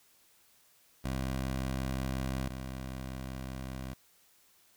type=tone pair in turn; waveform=15% pulse; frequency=65.6 / 65.24 Hz; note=C2 / C2; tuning=+5 / -4 cents; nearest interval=unison; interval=9 cents; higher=first; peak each=-26 / -32 dBFS; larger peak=first; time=1.04-2.49 / 2.49-3.94 s; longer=neither; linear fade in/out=10 ms; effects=white hiss -65 dBFS RMS until 4.76 s